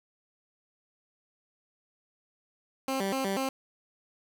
15% pulse tone with vibrato, 228 Hz, A#3, 38 cents flat, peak -22 dBFS, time 2.88-3.49 s, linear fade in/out 2 ms, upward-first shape square, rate 4.1 Hz, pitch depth 270 cents each way, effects none

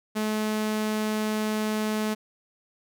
sawtooth tone, 215 Hz, A3, 40 cents flat, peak -21 dBFS, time 0.15-2.15 s, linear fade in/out 20 ms, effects none

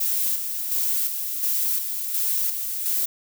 violet noise with tremolo, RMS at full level -23 dBFS, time 0-3.06 s, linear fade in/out 10 ms, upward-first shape square, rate 1.4 Hz, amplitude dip 45%, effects none

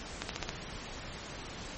accelerating click train, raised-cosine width 0.2 ms, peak -16 dBFS, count 5, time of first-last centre 0.22-0.491 s, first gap 72 ms, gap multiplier 0.96, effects pink hiss -43 dBFS RMS until 1.77 s + MP3 32 kbps

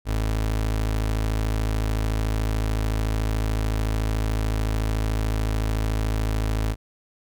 30% pulse tone, 53.7 Hz, A1, 41 cents flat, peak -19 dBFS, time 0.05-6.76 s, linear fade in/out 50 ms, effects none

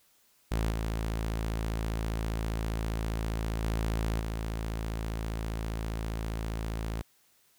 sawtooth tone with level steps, 55 Hz, A1, in tune, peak -23 / -26 / -24 / -28 dBFS, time 0.51-7.02 s, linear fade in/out 10 ms, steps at 0.71 / 3.63 / 4.2 s, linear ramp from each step 2 ms, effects white hiss -66 dBFS RMS until 7.58 s

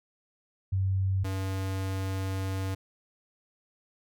sine / square tone pair in turn, 95.6 / 95.6 Hz, G2 / G2, -43 / -43 cents, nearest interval unison, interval 0 cents, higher neither, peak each -24 / -30 dBFS, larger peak first, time 0.72-1.24 / 1.24-2.75 s, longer second, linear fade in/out 10 ms, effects none

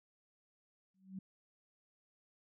sine tone with exponential growth, 190.3 Hz, F#3, 49 cents sharp, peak -39 dBFS, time 0.94-1.19 s, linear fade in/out 5 ms, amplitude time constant 54 ms, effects none

